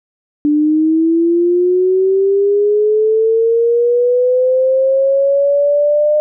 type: linear sweep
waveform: sine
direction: up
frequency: 293.7 to 605 Hz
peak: -9 dBFS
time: 0.45-6.2 s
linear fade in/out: 0 ms
effects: none